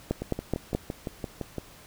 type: two click trains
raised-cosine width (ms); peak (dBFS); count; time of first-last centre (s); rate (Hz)
2; -12 / -18; 4 / 9; 0.11-0.75 / 0.22-1.583; 4.69 / 5.87
effects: pink hiss -51 dBFS RMS until 1.86 s